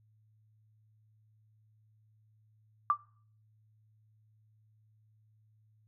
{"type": "tone with exponential decay", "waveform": "sine", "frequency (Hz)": 1174.7, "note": "D6", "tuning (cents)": 0, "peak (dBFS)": -19, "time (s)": [2.9, 3], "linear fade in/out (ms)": 1, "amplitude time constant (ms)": 20, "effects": ["noise-tail reverb RT60 0.5 s tail -21 dB re dry", "added 108 Hz sine -64 dBFS peak until 5.87 s"]}